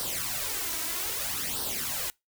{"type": "noise with flanger", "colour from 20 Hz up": "white", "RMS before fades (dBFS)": -32, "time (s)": [0, 2.1], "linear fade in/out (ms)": 0, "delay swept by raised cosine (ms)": [0.21, 3.11], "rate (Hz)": 0.62, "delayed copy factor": 0.7, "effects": ["noise-tail reverb RT60 0.2 s tail -24 dB re dry"]}